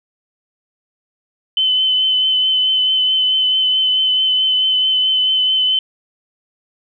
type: tone with vibrato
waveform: sine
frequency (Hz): 3043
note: F#7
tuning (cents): +48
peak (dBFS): -12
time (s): 1.57-5.79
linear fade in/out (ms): 2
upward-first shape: triangle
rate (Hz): 4.6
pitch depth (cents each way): 20
effects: none